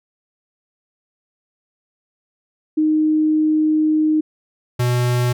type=tone pair in turn; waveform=sine / square; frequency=309.5 / 122.83 Hz; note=D#4 / B2; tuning=-9 / -9 cents; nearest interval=octave + major third; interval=1600 cents; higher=first; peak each=-13 / -16 dBFS; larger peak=first; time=2.77-4.21 / 4.79-5.33 s; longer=first; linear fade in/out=10 ms; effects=none